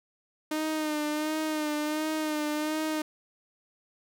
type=tone with vibrato; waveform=sawtooth; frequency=306.1 Hz; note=D#4; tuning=28 cents flat; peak=-24 dBFS; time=0.51-3.02 s; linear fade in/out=5 ms; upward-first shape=sine; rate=1.4 Hz; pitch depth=39 cents each way; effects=none